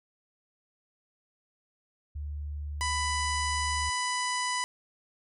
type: tone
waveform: sine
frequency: 73.42 Hz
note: D2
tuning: in tune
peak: -33 dBFS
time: 2.15-3.9 s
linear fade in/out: 10 ms
type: harmonic tone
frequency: 994 Hz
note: B5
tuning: 11 cents sharp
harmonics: 1 / 2 / 3 / 4 / 5 / 6 / 7 / 8 / 9 / 10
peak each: -31 / -34 / -39 / -43 / -38 / -41 / -42 / -46 / -41 / -46 dBFS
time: 2.81-4.64 s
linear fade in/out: 0 ms
effects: none

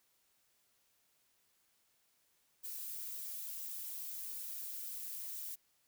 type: noise with flanger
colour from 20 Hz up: violet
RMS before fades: -44 dBFS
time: 2.63-5.56 s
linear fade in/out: 20 ms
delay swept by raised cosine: 1.6 to 6.9 ms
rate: 1.8 Hz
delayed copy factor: +0.55
effects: white hiss -75 dBFS RMS until 5.87 s

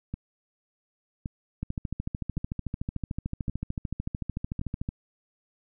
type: two click trains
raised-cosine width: 5 ms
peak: -18 / -20 dBFS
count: 45 / 5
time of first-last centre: 1.63-4.889 / 0.14-4.614 s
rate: 13.5 / 0.894 Hz
effects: none

